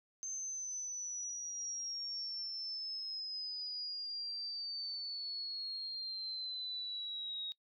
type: exponential sweep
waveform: sine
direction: down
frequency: 6290 to 3770 Hz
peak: -39 dBFS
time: 0.23-7.52 s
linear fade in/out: 0 ms
effects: noise-tail reverb RT60 0.1 s tail -22 dB re dry